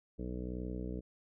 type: harmonic tone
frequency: 61.74 Hz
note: B1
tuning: in tune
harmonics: 1 / 2 / 3 / 4 / 5 / 6 / 7 / 8 / 9 / 10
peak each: -41 / -48 / -43 / -48 / -45 / -57 / -47 / -52 / -56 / -62 dBFS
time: 0.18-1.01 s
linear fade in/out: 20 ms
effects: none